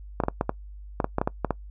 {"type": "clicks", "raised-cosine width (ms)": 1, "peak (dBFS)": -9, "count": 12, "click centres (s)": [0.202, 0.237, 0.284, 0.411, 0.494, 1.002, 1.044, 1.184, 1.215, 1.275, 1.447, 1.507], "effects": ["noise-tail reverb RT60 0.1 s tail -23 dB re dry", "added 50 Hz sine -39 dBFS peak until 1.7 s"]}